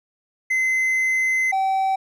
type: tone pair in turn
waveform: triangle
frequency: 2054 / 769.4 Hz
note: C7 / G5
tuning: -33 / -33 cents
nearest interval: octave + perfect fourth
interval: 1700 cents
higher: first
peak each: -16 dBFS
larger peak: neither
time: 0.5-1.52 / 1.52-1.96 s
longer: first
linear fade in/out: 10 ms
effects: none